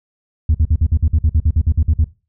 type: tone bursts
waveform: sine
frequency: 78 Hz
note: D#2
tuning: 5 cents sharp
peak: -7 dBFS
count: 15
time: 0.49-2.043 s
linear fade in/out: 5 ms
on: 55 ms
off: 52 ms
effects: noise-tail reverb RT60 0.3 s tail -20 dB re dry + tanh soft clip ceiling -8 dBFS